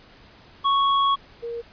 square / sine tone pair in turn, 1108.7 / 468.9 Hz, C#6 / A#4, 0 / +10 cents, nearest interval octave + minor third, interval 1490 cents, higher first, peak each -18 / -28 dBFS, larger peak first, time 0.64-1.16 / 1.42-1.62 s, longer first, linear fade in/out 20 ms, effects pink hiss -50 dBFS RMS until 1.72 s + resampled to 11025 Hz

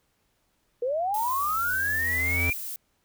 sine linear sweep, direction up, 466.2 to 2405 Hz, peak -24 dBFS, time 0.82-2.53 s, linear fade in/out 5 ms
square tone with exponential growth, 87.31 Hz, F2, in tune, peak -26 dBFS, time 0.84-2.5 s, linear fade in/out 0 ms, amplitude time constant 360 ms
violet noise, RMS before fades -35 dBFS, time 1.14-2.76 s, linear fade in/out 2 ms
effects pink hiss -71 dBFS RMS until 3.04 s

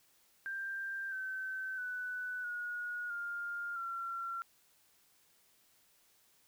sine tone with pitch steps, 1582 / 1536.1 / 1491.5 / 1448.2 / 1406.1 / 1365.3 Hz, G6 / G6 / F#6 / F#6 / F6 / F6, +15 / -36 / +13 / -38 / +11 / -40 cents, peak -37 dBFS, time 0.46-4.42 s, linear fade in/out 0 ms, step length 660 ms, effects white hiss -69 dBFS RMS until 6.47 s

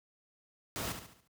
pink noise with echo, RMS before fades -37 dBFS, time 0.76-0.92 s, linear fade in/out 0 ms, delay 71 ms, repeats 5, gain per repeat -7 dB, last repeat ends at 1.275 s, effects high-pass 60 Hz 12 dB/octave

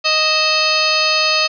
harmonic tone with a mistuned harmonic, 622.3 Hz, D#5, in tune, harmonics 1 / 2 / 3 / 4 / 5 / 6 / 7 / 8 / 10, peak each -22 / -21 / -28 / -18 / -26 / -25 / -18 / -21 / -30 dBFS, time 0.04-1.48 s, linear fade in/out 20 ms, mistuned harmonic 4, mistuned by +86 cents, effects none

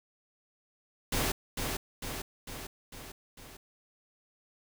pink noise with echo, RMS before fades -30 dBFS, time 1.12-1.32 s, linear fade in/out 5 ms, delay 450 ms, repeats 5, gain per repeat -4 dB, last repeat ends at 3.57 s, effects none

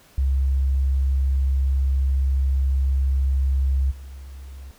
sine tone with level steps, 67.2 Hz, C2, 47 cents sharp, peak -17 / -35 dBFS, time 0.18-4.71 s, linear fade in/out 0 ms, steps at 3.9 s, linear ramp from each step 20 ms, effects pink hiss -53 dBFS RMS until 4.78 s

